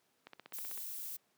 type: click train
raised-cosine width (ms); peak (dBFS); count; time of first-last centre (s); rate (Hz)
0.3; -33; 9; 0.27-0.776; 15.8
type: noise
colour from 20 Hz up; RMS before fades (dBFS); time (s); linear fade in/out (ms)
violet; -43; 0.53-1.17; 10
effects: pink hiss -75 dBFS RMS until 1.37 s + high-pass 200 Hz 12 dB/octave